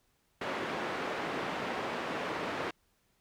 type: band-pass noise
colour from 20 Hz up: pink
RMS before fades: -36 dBFS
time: 0.41-2.71 s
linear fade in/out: 5 ms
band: 280 to 2200 Hz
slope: 12 dB/octave
effects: pink hiss -73 dBFS RMS until 3.2 s